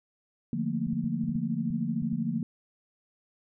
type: chord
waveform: sine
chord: Bb major seventh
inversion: first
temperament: equal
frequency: 146.83 / 174.61 / 220 / 233.1 Hz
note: D3 / F3 / A3 / Bb3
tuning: 0 / 0 / 0 / 0 cents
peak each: -35 / -33 / -33 / -31 dBFS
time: 0.53-2.43 s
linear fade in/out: 2 ms
type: clicks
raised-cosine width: 5 ms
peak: -31 dBFS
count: 9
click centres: 0.869 / 0.932 / 1.043 / 1.239 / 1.292 / 1.356 / 1.705 / 2.024 / 2.129 s
effects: none